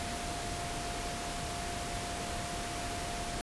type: tone in noise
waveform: sine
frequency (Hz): 698.5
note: F5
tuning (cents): 0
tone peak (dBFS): -41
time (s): 0-3.41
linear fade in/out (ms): 0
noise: pink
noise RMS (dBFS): -38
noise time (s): 0-3.41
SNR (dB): -6
effects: resampled to 24000 Hz